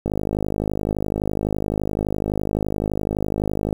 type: click train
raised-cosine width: 2 ms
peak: -9 dBFS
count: 191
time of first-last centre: 0.06-3.728 s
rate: 51.8 Hz
effects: 7-bit